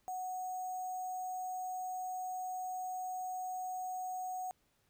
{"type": "tone with sample-and-hold", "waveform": "sine", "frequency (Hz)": 740, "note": "F#5", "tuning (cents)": 0, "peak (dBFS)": -37, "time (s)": [0.08, 4.51], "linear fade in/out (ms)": 0, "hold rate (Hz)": 7350, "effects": ["pink hiss -75 dBFS RMS until 4.89 s"]}